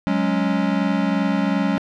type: chord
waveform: square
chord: F# suspended second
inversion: none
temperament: equal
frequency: 185 / 207.7 / 277.2 Hz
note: F#3 / G#3 / C#4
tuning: 0 / 0 / 0 cents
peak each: -23 dBFS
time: 0.07-1.78 s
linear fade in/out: 0 ms
effects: low-pass 3000 Hz 12 dB/octave